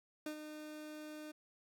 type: tone with ADSR envelope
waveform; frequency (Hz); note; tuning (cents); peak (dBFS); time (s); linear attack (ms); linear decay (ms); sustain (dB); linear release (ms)
30% pulse; 304.8; D#4; -36; -36; 0.26-1.32; 3; 88; -8; 12
effects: none